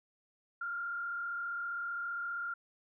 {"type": "tone with frequency modulation", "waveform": "sine", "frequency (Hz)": 1396.9, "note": "F6", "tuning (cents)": 0, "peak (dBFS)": -35, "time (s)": [0.61, 2.54], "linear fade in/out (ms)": 5, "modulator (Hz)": 35.2, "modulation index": 0.71, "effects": []}